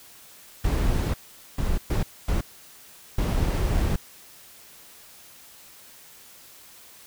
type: noise bursts at uneven times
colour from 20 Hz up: brown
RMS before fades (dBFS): -23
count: 5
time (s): 0.64-1.14 / 1.58-1.78 / 1.9-2.03 / 2.28-2.41 / 3.18-3.96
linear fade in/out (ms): 5
effects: white hiss -49 dBFS RMS until 7.06 s